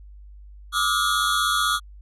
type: tone cluster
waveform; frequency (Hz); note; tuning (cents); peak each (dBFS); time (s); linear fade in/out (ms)
square; 1183 / 1279 / 1419 / 3371; D6 / D#6 / F6 / G#7; +12 / +47 / +27 / +25; -26; 0.72-1.8; 50
effects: added 50 Hz sine -41 dBFS peak until 2.01 s + resampled to 32000 Hz